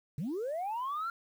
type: linear sweep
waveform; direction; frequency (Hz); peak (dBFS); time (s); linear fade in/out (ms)
sine; up; 126.6 to 1396.9; -31; 0.18-1.1; 2
effects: tanh soft clip ceiling -30 dBFS + 10-bit